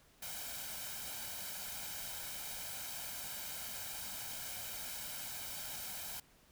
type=noise with comb filter; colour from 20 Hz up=white; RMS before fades=-44 dBFS; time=0.22-6.2 s; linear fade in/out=5 ms; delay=1.3 ms; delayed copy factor=+0.65; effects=pink hiss -66 dBFS RMS until 6.51 s